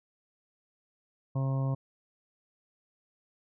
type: harmonic tone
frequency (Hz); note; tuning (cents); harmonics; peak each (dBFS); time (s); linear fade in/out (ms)
134.4; C3; +47; 1 / 2 / 3 / 4 / 5 / 6 / 7 / 8; -27 / -39 / -48 / -42 / -45 / -54 / -47 / -47; 1.35-1.75; 10
effects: none